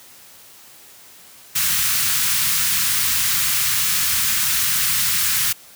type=band-stop noise; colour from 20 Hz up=white; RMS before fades=-19 dBFS; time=1.55-5.53 s; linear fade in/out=10 ms; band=180 to 1200 Hz; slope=24 dB/octave; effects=white hiss -45 dBFS RMS until 5.75 s + high-pass 60 Hz 12 dB/octave